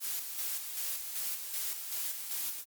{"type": "noise with tremolo", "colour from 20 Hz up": "blue", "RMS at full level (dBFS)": -35, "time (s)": [0, 2.65], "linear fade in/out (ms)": 50, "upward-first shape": "square", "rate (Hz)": 2.6, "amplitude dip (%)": 45, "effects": ["Opus 48 kbps"]}